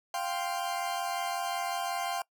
40% pulse chord, F suspended second, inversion none, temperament equal, 698.5 / 784 / 1046.5 Hz, F5 / G5 / C6, 0 / 0 / 0 cents, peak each -34 / -34 / -37 dBFS, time 0.14-2.22 s, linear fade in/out 2 ms, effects noise-tail reverb RT60 0.1 s tail -23 dB re dry

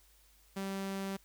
sawtooth tone, 194.6 Hz, G3, 12 cents flat, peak -32 dBFS, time 0.56-1.17 s, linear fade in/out 10 ms, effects added 50 Hz sine -65 dBFS peak until 1.24 s + white hiss -66 dBFS RMS until 1.24 s

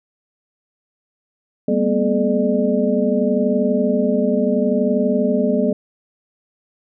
sine tone cluster, 197.2 / 229.1 / 249.8 / 427.7 / 601 Hz, G3 / A#3 / B3 / A4 / D5, +11 / -30 / +20 / -49 / +40 cents, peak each -21 dBFS, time 1.68-5.73 s, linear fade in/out 5 ms, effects none

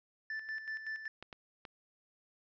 triangle tone with tremolo, 1760 Hz, A6, in tune, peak -35 dBFS, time 0.3-1.08 s, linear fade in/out 2 ms, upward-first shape square, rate 5.3 Hz, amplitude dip 60%
clicks, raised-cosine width 0.3 ms, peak -30 dBFS, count 3, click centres 1.226 / 1.328 / 1.652 s
effects resampled to 16000 Hz

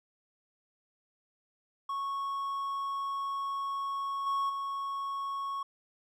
triangle tone with level steps, 1104 Hz, C#6, 7 cents flat, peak -30 / -26 / -31 dBFS, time 1.89-5.63 s, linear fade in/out 5 ms, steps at 4.26 / 4.49 s, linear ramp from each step 10 ms, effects none

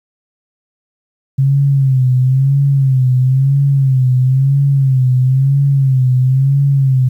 sine tone with vibrato, 133.4 Hz, C3, 34 cents sharp, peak -8 dBFS, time 1.38-7.09 s, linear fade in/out 10 ms, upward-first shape sine, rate 1 Hz, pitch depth 85 cents each way, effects 8-bit

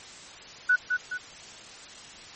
sine tone with echo, 1480 Hz, F#6, in tune, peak -17 dBFS, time 0.69-0.76 s, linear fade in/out 10 ms, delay 210 ms, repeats 2, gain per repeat -6 dB, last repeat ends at 1.18 s, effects white hiss -45 dBFS RMS until 2.35 s + MP3 32 kbps

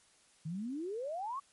sine exponential sweep, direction up, 150 to 1150 Hz, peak -36 dBFS, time 0.45-1.4 s, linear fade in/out 10 ms, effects white hiss -66 dBFS RMS until 1.52 s + MP3 48 kbps

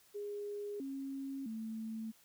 sine tone with pitch steps, 411 / 272 / 221.9 Hz, G#4 / C#4 / A3, -18 / -33 / +15 cents, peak -39 dBFS, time 0.14-2.12 s, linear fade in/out 20 ms, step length 660 ms, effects white hiss -66 dBFS RMS until 2.24 s

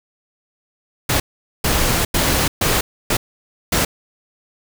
pink noise bursts at uneven times, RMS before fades -17 dBFS, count 6, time 1.09-1.2 / 1.64-2.05 / 2.14-2.48 / 2.61-2.81 / 3.1-3.17 / 3.72-3.85 s, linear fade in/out 5 ms, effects none

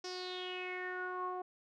sawtooth tone with low-pass filter sweep, 365.3 Hz, F#4, 22 cents flat, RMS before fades -41 dBFS, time 0.04-1.42 s, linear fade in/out 5 ms, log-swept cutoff 5500 to 870 Hz, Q 6.8, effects none

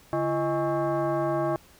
sine tone with frequency modulation, 142.9 Hz, D3, 47 cents flat, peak -23 dBFS, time 0.13-1.56 s, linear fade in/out 0 ms, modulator 483 Hz, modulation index 1.8, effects pink hiss -55 dBFS RMS until 1.79 s

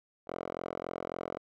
5% pulse tone with band-pass filter, 43.65 Hz, F1, in tune, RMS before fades -39 dBFS, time 0.27-1.38 s, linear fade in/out 10 ms, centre 710 Hz, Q 1.9, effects none

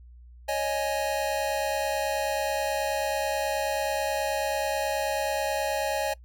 square chord, C# suspended second, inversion none, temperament just, 554.4 / 623.7 / 831.5 Hz, C#5 / D#5 / G#5, 0 / +4 / +2 cents, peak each -31 dBFS, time 0.48-6.14 s, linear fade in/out 10 ms, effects noise-tail reverb RT60 0.1 s tail -22 dB re dry + added 60 Hz sine -46 dBFS peak until 6.24 s

